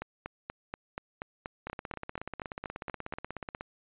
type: two click trains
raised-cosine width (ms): 0.5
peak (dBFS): -22 / -21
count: 33 / 14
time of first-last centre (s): 1.67-3.609 / 0.02-3.138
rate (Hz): 16.5 / 4.17
effects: resampled to 8000 Hz